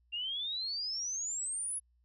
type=exponential sweep; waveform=sine; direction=up; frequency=2758 to 10590 Hz; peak=-34 dBFS; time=0.12-1.8 s; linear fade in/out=20 ms; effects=added 60 Hz sine -67 dBFS peak until 2.04 s

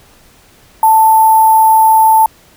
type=tone with sample-and-hold; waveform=sine; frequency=883 Hz; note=A5; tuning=6 cents sharp; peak=-4 dBFS; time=0.83-2.26 s; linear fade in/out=2 ms; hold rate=11025 Hz; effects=pink hiss -45 dBFS RMS until 2.56 s

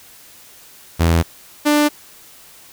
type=tone pair in turn; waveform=sawtooth; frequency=83.3 / 296.1 Hz; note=E2 / D4; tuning=+19 / +14 cents; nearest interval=octave + minor seventh; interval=2195 cents; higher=second; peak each=-8 dBFS; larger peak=neither; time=0.99-1.23 / 1.65-1.89 s; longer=neither; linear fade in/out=20 ms; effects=white hiss -44 dBFS RMS until 2.72 s

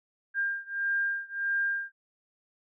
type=beating tone pair; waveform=sine; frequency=1600 / 1601.6 Hz; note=G6 / G6; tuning=+35 / +37 cents; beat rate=1.6 Hz; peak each=-30 / -31 dBFS; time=0.34-1.92 s; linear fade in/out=50 ms; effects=none

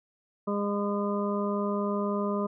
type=harmonic tone; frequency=203.6 Hz; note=G#3; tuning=34 cents flat; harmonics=1 / 2 / 3 / 5 / 6; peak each=-29 / -32 / -34 / -36 / -37 dBFS; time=0.47-2.47 s; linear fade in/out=10 ms; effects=none

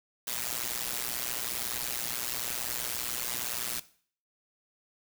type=noise with amplitude modulation; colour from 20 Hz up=white; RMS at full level=-30 dBFS; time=0.27-3.8 s; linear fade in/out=5 ms; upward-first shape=sine; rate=121 Hz; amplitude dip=95%; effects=noise-tail reverb RT60 0.5 s tail -17 dB re dry

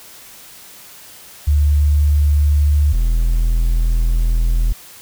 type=tone pair in turn; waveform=sine / triangle; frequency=73.42 / 41.22 Hz; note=D2 / E1; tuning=0 / +1 cents; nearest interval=minor seventh; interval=999 cents; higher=first; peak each=-10 dBFS; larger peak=neither; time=1.47-2.93 / 2.93-4.73 s; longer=second; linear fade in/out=10 ms; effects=white hiss -40 dBFS RMS until 5.01 s

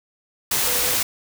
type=tone in noise; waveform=sine; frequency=493.9 Hz; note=B4; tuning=in tune; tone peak=-32 dBFS; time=0.67-0.95 s; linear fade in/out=5 ms; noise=white; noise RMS=-21 dBFS; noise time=0.51-1.03 s; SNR=-14 dB; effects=none

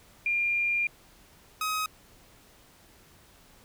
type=tone pair in turn; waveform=sine / sawtooth; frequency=2400 / 1265.1 Hz; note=D7 / D#6; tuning=+37 / +28 cents; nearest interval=major seventh; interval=1109 cents; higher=first; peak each=-24 dBFS; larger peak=neither; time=0.26-0.87 / 1.61-1.86 s; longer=first; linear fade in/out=2 ms; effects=pink hiss -57 dBFS RMS until 3.64 s

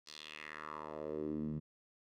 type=tone with band-pass filter sweep; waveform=10% pulse; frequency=76.5 Hz; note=D#2; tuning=29 cents flat; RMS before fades=-43 dBFS; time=0.06-1.6 s; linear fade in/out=20 ms; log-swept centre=5000 to 160 Hz; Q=2.9; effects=none

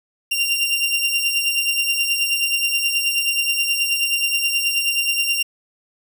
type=beating tone pair; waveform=sawtooth; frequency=2774 / 2783.4 Hz; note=F7 / F7; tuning=-12 / -6 cents; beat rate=9.4 Hz; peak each=-16 / -20 dBFS; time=0.31-5.43 s; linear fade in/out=10 ms; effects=none

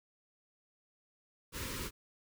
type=band-stop noise; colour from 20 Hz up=pink; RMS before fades=-40 dBFS; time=1.52-1.91 s; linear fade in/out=50 ms; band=560 to 920 Hz; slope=96 dB/octave; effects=none

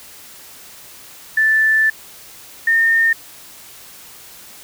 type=tone pair in turn; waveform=sine; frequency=1760 / 1822.6 Hz; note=A6 / A#6; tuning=0 / -39 cents; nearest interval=minor second; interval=61 cents; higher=second; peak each=-11 dBFS; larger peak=neither; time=1.37-1.9 / 2.67-3.13 s; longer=first; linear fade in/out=5 ms; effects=white hiss -40 dBFS RMS until 4.63 s

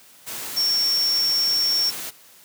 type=tone in noise; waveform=sine; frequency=5480 Hz; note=F8; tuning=34 cents flat; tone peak=-18 dBFS; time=0.56-1.91 s; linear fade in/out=20 ms; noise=white; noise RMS=-32 dBFS; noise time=0.26-2.11 s; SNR=+11 dB; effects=white hiss -50 dBFS RMS until 2.44 s + high-pass 100 Hz 12 dB/octave

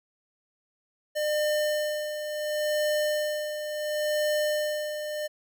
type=tone with tremolo; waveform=square; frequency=603 Hz; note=D5; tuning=46 cents sharp; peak=-24 dBFS; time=1.15-5.28 s; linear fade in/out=20 ms; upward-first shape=sine; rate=0.71 Hz; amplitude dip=60%; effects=none

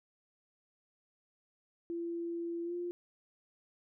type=tone with pitch glide; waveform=sine; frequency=339.4 to 350.2 Hz; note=F4 to F4; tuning=-49 to +5 cents; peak=-35 dBFS; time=1.9-2.91 s; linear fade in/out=0 ms; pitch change=+54 cents; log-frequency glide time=2.64-2.74 s; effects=none

